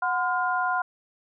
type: tone cluster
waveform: sine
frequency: 734 / 1026 / 1416 Hz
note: F#5 / C6 / F6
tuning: -14 / -34 / +23 cents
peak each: -27 dBFS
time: 0.02-0.82 s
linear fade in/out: 5 ms
effects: none